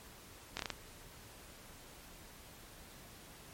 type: slowing click train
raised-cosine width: 0.2 ms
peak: -19 dBFS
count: 5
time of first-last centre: 0.57-0.703 s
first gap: 23 ms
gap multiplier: 1.25
effects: pink hiss -55 dBFS RMS until 3.53 s + MP3 64 kbps